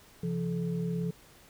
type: tone cluster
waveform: sine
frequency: 132.4 / 170.6 / 431.1 Hz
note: C3 / F3 / A4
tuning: +21 / -40 / -35 cents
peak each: -38 / -30 / -38 dBFS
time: 0.23-1.11 s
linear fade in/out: 5 ms
effects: pink hiss -57 dBFS RMS until 1.49 s